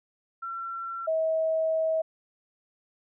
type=tone pair in turn; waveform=sine; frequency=1356 / 641.4 Hz; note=E6 / E5; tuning=+49 / -48 cents; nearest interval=octave + minor second; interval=1297 cents; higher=first; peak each=-32 / -23 dBFS; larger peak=second; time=0.42-1.07 / 1.07-2.02 s; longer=second; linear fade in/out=10 ms; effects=none